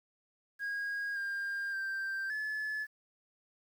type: tone with pitch steps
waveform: sine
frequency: 1637 / 1602 / 1573 / 1722 Hz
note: G#6 / G6 / G6 / A6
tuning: -25 / +37 / +6 / -38 cents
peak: -31 dBFS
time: 0.59-2.87 s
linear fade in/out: 50 ms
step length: 570 ms
effects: tanh soft clip ceiling -33 dBFS + 10-bit